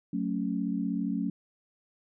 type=chord; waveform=sine; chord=F# minor; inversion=none; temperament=just; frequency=185 / 222 / 277.5 Hz; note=F#3 / A3 / C#4; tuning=0 / +16 / +2 cents; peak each=-32 dBFS; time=0.13-1.3 s; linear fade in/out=5 ms; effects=none